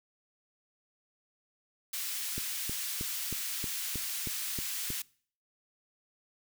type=high-pass noise; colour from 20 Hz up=white; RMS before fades=-36 dBFS; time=1.93-5.02 s; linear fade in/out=5 ms; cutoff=1800 Hz; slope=12 dB/octave
type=click train; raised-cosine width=3 ms; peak=-25 dBFS; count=9; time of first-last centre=2.38-4.904 s; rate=3.17 Hz
effects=noise-tail reverb RT60 0.5 s tail -23 dB re dry